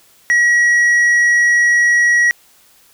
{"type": "tone with tanh clipping", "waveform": "sine", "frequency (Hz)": 1914, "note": "A#6", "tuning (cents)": 45, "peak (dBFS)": -10, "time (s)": [0.3, 2.31], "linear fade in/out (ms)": 0, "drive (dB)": 5, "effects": ["white hiss -50 dBFS RMS until 2.93 s"]}